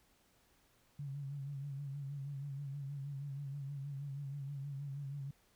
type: tone with vibrato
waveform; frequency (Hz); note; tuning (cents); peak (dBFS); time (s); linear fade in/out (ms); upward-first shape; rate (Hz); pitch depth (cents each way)
sine; 140; C#3; +18; -40; 0.99-5.31; 5; sine; 6.3; 57
effects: pink hiss -71 dBFS RMS until 5.55 s